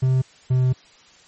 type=tone pair in turn; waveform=triangle; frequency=130 / 127.99 Hz; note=C3 / C3; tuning=-11 / -38 cents; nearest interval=unison; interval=27 cents; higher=first; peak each=-13 dBFS; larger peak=neither; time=0.02-0.22 / 0.5-0.73 s; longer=second; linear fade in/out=10 ms; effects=white hiss -51 dBFS RMS until 1.27 s + MP3 32 kbps